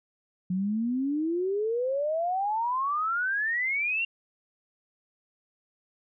sine exponential sweep, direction up, 178.8 to 2794 Hz, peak -25 dBFS, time 0.5-4.05 s, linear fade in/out 5 ms, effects none

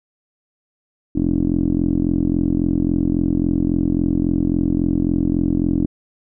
10% pulse tone with low-pass filter, 43.65 Hz, F1, in tune, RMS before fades -18 dBFS, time 1.15-5.86 s, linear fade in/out 10 ms, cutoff 300 Hz, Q 5.6, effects none

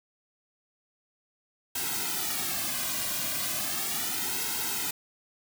white noise with flanger, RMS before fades -31 dBFS, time 1.75-4.91 s, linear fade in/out 5 ms, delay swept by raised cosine 1.7 to 2.29 ms, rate 0.36 Hz, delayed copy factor -0.9, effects none

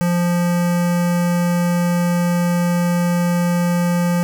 square tone with notch filter, 174.61 Hz, F3, in tune, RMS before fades -17 dBFS, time 0.01-4.23 s, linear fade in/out 0 ms, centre 3700 Hz, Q 1.5, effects none

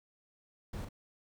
brown noise with echo, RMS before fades -40 dBFS, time 0.73-0.85 s, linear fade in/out 5 ms, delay 39 ms, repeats 1, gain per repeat -6 dB, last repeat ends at 0.889 s, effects none

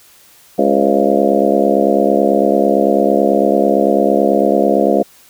harmonic tone with a mistuned harmonic, 69 Hz, C#2, 7 cents flat, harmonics 3 / 4 / 5 / 6 / 7 / 8 / 9 / 10, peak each -18 / -18 / -18 / -18 / -18 / -18 / -18 / -18 dBFS, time 0.58-5.03 s, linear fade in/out 10 ms, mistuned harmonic 7, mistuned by +60 cents, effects white hiss -46 dBFS RMS until 5.29 s

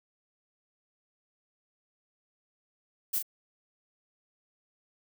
violet noise with echo, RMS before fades -29 dBFS, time 3.13-3.19 s, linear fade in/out 10 ms, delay 37 ms, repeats 1, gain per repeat -6 dB, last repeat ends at 3.227 s, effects none

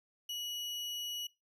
35% pulse tone, 2925 Hz, F#7, 21 cents flat, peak -36 dBFS, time 0.29-1.27 s, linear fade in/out 5 ms, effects noise-tail reverb RT60 0.2 s tail -20 dB re dry

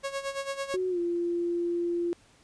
sawtooth tone with tremolo, 550 Hz, C#5, 14 cents flat, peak -25 dBFS, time 0.03-0.77 s, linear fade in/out 20 ms, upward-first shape sine, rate 9 Hz, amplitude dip 75%
sine tone with pitch glide, 370 to 345.2 Hz, F#4 to F4, 0 to -20 cents, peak -26 dBFS, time 0.74-2.13 s, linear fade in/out 0 ms, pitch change -120 cents, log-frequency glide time 0.89-0.99 s
effects pink hiss -60 dBFS RMS until 2.43 s + resampled to 22050 Hz

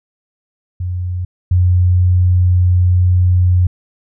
sine tone pair in turn, 90.1 / 90.1 Hz, F#2 / F#2, -45 / -45 cents, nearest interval unison, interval 0 cents, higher neither, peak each -17 / -8 dBFS, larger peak second, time 0.8-1.25 / 1.51-3.67 s, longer second, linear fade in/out 5 ms, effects none

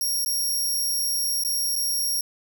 15% pulse tone with dropouts, 5588 Hz, F8, in tune, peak -17 dBFS, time 0.01-2.21 s, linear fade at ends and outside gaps 2 ms, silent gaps 0.248-0.26 / 1.437-1.448 / 1.756-1.761 s, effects none

